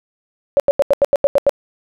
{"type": "tone bursts", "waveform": "sine", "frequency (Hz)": 563, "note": "C#5", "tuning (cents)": 27, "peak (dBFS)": -8, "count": 9, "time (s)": [0.57, 1.494], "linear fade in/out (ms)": 0, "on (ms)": 28, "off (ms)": 84, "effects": []}